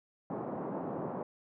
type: band-pass noise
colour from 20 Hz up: pink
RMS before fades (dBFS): -38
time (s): 0.3-1.23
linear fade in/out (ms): 2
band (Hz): 160 to 970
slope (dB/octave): 24
effects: none